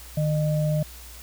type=tone pair together; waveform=sine; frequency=152.5 / 610.5 Hz; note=D#3 / D#5; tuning=-34 / -33 cents; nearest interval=2 octaves; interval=2401 cents; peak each=-21 / -28 dBFS; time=0.17-0.83 s; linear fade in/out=5 ms; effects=added 60 Hz sine -43 dBFS peak until 1.22 s + white hiss -45 dBFS RMS until 1.22 s